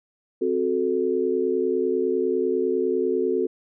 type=chord; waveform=sine; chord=F# diminished; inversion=second; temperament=equal; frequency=261.6 / 370 / 440 Hz; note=C4 / F#4 / A4; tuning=0 / 0 / 0 cents; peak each=-28 / -23 / -24 dBFS; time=0.41-3.47 s; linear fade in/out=10 ms; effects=none